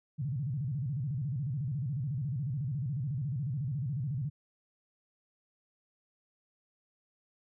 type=tone with vibrato; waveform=sine; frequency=134.8 Hz; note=C#3; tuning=48 cents flat; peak=-31 dBFS; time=0.18-4.3 s; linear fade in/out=20 ms; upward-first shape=square; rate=14 Hz; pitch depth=200 cents each way; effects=none